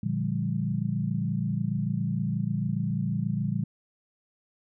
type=chord; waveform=sine; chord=G minor seventh; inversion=first; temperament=equal with one note detuned; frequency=116.54 / 146.83 / 174.61 / 201.2 Hz; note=Bb2 / D3 / F3 / G3; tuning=0 / 0 / 0 / +45 cents; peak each=-31 dBFS; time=0.03-3.64 s; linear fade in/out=5 ms; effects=none